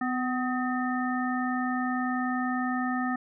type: harmonic tone with a mistuned harmonic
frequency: 251.7 Hz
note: B3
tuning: 33 cents sharp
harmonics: 1 / 3 / 5 / 7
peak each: -28 / -33 / -34 / -35 dBFS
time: 0.01-3.16 s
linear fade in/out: 5 ms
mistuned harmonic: 7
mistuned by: +47 cents
effects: none